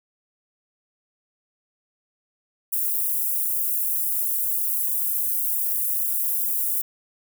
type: high-pass noise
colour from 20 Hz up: white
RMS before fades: -24 dBFS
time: 2.72-6.82 s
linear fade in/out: 10 ms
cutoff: 11000 Hz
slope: 24 dB/octave
effects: none